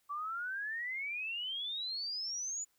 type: exponential sweep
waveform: sine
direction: up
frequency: 1137 to 7040 Hz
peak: -36 dBFS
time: 0.09-2.65 s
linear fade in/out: 20 ms
effects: white hiss -75 dBFS RMS until 2.78 s